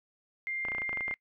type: tone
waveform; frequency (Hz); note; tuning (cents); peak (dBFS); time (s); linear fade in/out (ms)
sine; 2100; C7; +6; -32; 0.47-1.14; 0
type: clicks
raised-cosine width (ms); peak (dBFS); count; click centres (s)
0.5; -24; 12; 0.651 / 0.685 / 0.719 / 0.749 / 0.783 / 0.819 / 0.893 / 0.93 / 0.973 / 1.008 / 1.081 / 1.111
effects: noise-tail reverb RT60 0.1 s tail -23 dB re dry